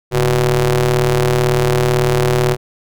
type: ring-modulated tone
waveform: sawtooth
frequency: 118 Hz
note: A#2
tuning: 22 cents sharp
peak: -5 dBFS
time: 0.11-2.57 s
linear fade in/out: 50 ms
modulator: 255 Hz
effects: none